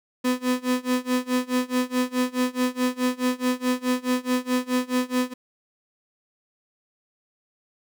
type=tone with tremolo; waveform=35% pulse; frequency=251.6 Hz; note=B3; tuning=32 cents sharp; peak=-17 dBFS; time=0.24-5.34 s; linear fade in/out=10 ms; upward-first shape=sine; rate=4.7 Hz; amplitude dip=95%; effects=none